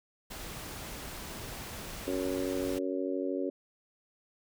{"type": "noise", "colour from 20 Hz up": "pink", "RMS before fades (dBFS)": -42, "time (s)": [0.3, 2.79], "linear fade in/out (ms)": 10}
{"type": "harmonic tone", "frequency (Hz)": 93, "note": "F#2", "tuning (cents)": 9, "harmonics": [3, 4, 5, 6], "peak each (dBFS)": [-34, -35, -38, -37], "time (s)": [2.07, 3.5], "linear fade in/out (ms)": 5}
{"effects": []}